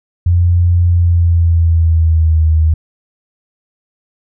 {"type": "tone with pitch glide", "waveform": "sine", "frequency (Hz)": [87.31, 79.14], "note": ["F2", "D#2"], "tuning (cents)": [0, 30], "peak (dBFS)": -7, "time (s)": [0.26, 2.74], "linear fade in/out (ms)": 5, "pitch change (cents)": -170, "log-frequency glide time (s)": [0.88, 2.44], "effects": []}